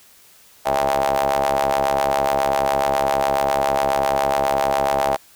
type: ring-modulated tone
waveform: sawtooth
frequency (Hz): 69.3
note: C#2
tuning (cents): 0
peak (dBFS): -10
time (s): 0.65-5.17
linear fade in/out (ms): 20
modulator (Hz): 724
effects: white hiss -50 dBFS RMS until 5.35 s